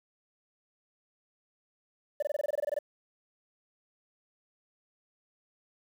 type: tone bursts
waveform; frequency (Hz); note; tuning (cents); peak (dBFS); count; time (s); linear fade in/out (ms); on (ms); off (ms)
sine; 587.3; D5; 0; -24; 13; 2.2-2.789; 5; 25; 22
effects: tanh soft clip ceiling -26 dBFS + 9-bit